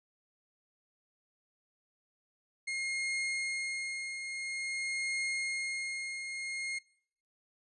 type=tone with tremolo; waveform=40% pulse; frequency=2141 Hz; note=C7; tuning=39 cents sharp; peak=-30 dBFS; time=2.67-6.79 s; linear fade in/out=10 ms; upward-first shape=triangle; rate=0.49 Hz; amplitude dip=55%; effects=noise-tail reverb RT60 0.7 s tail -25 dB re dry + resampled to 24000 Hz